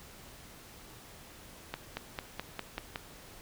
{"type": "accelerating click train", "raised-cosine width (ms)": 0.3, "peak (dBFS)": -19, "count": 7, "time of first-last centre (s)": [1.74, 2.959], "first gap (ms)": 230, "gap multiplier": 0.95, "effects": ["pink hiss -52 dBFS RMS until 3.41 s"]}